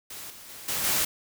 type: noise with level steps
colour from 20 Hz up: white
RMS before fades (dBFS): -40 / -46 / -43 / -29 / -25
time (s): 0.1-1.05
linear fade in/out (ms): 5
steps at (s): 0.3 / 0.49 / 0.68 / 0.84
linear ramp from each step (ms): 5
effects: none